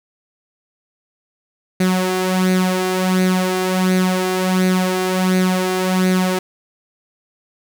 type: tone with flanger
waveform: sawtooth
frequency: 185 Hz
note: F#3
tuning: in tune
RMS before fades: -17 dBFS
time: 1.8-6.39 s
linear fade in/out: 5 ms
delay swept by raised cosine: 0.47 to 2.57 ms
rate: 1.4 Hz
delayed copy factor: +0.6
effects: none